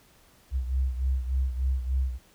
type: beating tone pair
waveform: sine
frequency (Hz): 64.5 / 67.9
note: C2 / C#2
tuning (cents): -24 / -35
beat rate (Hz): 3.4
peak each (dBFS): -25 / -31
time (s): 0.51-2.19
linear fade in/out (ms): 50
effects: pink hiss -59 dBFS RMS until 2.34 s